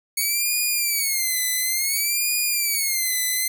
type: tone with vibrato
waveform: 5% pulse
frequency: 2217 Hz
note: C#7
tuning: in tune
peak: -11 dBFS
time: 0.17-3.48 s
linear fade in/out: 5 ms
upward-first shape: sine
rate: 0.57 Hz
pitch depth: 170 cents each way
effects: none